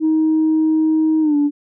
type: tone with pitch glide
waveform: sine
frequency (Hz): 314.9 to 290.4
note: D#4 to D4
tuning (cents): +21 to -19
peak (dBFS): -11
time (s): 0-1.51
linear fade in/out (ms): 50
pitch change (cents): -140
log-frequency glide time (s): 1.21-1.36
effects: tanh soft clip ceiling -9 dBFS